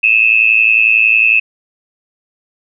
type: tone with amplitude modulation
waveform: sine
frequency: 2595 Hz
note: E7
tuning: 28 cents flat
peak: -3 dBFS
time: 0.03-1.4 s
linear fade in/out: 10 ms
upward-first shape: sine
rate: 111 Hz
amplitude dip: 90%
effects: none